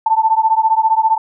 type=beating tone pair; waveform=sine; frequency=880 / 895 Hz; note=A5 / A5; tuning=0 / +29 cents; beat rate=15 Hz; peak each=-13 / -14 dBFS; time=0.06-1.18 s; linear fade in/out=5 ms; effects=none